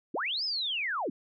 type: linear two-way sweep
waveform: sine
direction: up then down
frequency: 198.2 to 5274 to 198.2 Hz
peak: -29 dBFS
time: 0.14-1.1 s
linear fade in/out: 5 ms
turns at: 0.44 s
effects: none